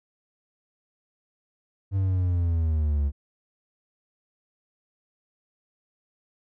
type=linear sweep; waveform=triangle; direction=down; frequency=98.4 to 69.4 Hz; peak=-19 dBFS; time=1.91-3.12 s; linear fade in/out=50 ms; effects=none